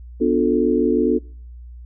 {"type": "chord", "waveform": "sine", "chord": "B half-diminished seventh", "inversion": "none", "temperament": "equal with one note detuned", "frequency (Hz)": [246.9, 293.7, 355.9, 440], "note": ["B3", "D4", "F4", "A4"], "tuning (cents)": [0, 0, 33, 0], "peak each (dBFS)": -20, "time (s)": [0.2, 1.19], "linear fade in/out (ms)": 20, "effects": ["noise-tail reverb RT60 0.5 s tail -25 dB re dry", "added 60 Hz sine -35 dBFS peak until 1.85 s"]}